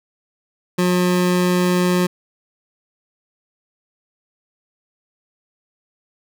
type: tone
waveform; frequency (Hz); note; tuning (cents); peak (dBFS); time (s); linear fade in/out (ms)
25% pulse; 179.6; F3; +49; -11; 0.78-2.07; 10
effects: none